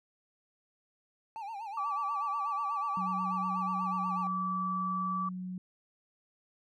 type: tone with vibrato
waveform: triangle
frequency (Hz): 850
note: G#5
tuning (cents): +40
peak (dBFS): -36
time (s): 1.36-4.27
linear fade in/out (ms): 0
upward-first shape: sine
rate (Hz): 8.2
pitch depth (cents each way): 140
type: tone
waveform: sine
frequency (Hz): 1155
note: D6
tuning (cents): -29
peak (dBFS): -31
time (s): 1.77-5.29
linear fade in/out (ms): 5
type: tone with pitch glide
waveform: sine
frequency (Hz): 185.8 to 183.24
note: F#3 to F#3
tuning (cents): +7 to -17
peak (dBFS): -36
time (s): 2.97-5.58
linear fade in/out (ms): 2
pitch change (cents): -24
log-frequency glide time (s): 3.88-4.17
effects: none